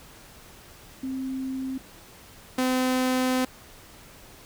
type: tone pair in turn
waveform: sine / sawtooth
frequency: 263.3 / 256.1 Hz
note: C4 / C4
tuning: +11 / -37 cents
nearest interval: unison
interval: 48 cents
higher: first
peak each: -28 / -18 dBFS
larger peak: second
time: 1.03-1.78 / 2.58-3.45 s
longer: second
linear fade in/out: 5 ms
effects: pink hiss -49 dBFS RMS until 4.45 s